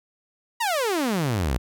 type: exponential sweep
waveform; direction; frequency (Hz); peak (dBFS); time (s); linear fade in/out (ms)
sawtooth; down; 979 to 55; -18; 0.6-1.58; 10
effects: none